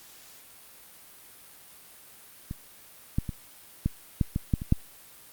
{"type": "clicks", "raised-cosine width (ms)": 5, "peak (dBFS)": [-21, -12, -19, -12, -10, -14, -10, -21, -7], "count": 9, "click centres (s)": [2.511, 3.185, 3.292, 3.86, 4.212, 4.361, 4.538, 4.619, 4.724], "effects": ["white hiss -51 dBFS RMS until 5.32 s", "Opus 48 kbps"]}